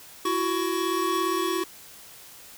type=tone cluster; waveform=square; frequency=335.4 / 372.7 / 1117 Hz; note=E4 / F#4 / C#6; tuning=+30 / +13 / +13 cents; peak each=-29 dBFS; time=0.25-1.64 s; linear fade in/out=5 ms; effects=white hiss -47 dBFS RMS until 2.57 s